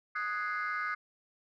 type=chord; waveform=sine; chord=Ab dominant seventh; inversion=second; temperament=equal; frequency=1244.5 / 1480 / 1661.2 / 2093 Hz; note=Eb6 / Gb6 / Ab6 / C7; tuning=0 / 0 / 0 / 0 cents; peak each=-34 / -36 / -39 / -38 dBFS; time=0.15-0.95 s; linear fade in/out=10 ms; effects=tanh soft clip ceiling -26 dBFS